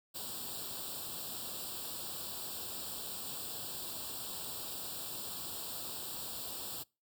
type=noise with comb filter; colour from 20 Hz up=white; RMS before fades=-42 dBFS; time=0.14-6.84 s; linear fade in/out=20 ms; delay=0.24 ms; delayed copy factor=+0.9; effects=noise-tail reverb RT60 0.3 s tail -26 dB re dry + high-pass 60 Hz 12 dB/octave